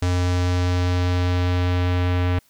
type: tone with low-pass filter sweep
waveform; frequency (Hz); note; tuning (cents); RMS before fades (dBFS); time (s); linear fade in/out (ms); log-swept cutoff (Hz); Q
square; 89.5; F2; +43; -20; 0.02-2.39; 5; 6800 to 2800; 1.2
effects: white hiss -59 dBFS RMS until 2.49 s